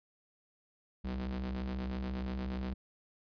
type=ring-modulated tone; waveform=45% pulse; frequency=62.9 Hz; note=B1; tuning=32 cents sharp; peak=-32 dBFS; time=1.04-2.74 s; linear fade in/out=10 ms; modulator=130 Hz; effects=resampled to 11025 Hz